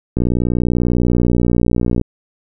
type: click train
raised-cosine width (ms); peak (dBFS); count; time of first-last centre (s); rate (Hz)
3; -4; 112; 0.17-2.014; 60.2
effects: none